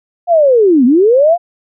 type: linear two-way sweep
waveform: sine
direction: down then up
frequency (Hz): 719 to 232.5 to 719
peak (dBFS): -5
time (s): 0.27-1.38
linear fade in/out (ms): 50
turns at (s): 0.85
effects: none